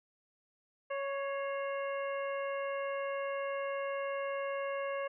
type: harmonic tone with a mistuned harmonic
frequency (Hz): 554.4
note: C#5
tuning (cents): 0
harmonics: 1 / 2 / 3 / 4 / 5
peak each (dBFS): -35 / -41 / -45 / -47 / -49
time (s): 0.9-5.08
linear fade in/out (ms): 10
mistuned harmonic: 4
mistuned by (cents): -56
effects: none